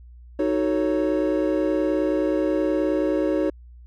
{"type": "chord", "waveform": "triangle", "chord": "D# half-diminished seventh", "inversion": "none", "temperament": "equal", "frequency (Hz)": [311.1, 370, 440, 554.4], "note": ["D#4", "F#4", "A4", "C#5"], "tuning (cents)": [0, 0, 0, 0], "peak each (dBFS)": [-21, -24, -27, -23], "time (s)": [0.39, 3.5], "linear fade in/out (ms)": 5, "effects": ["added 60 Hz sine -42 dBFS peak until 3.86 s"]}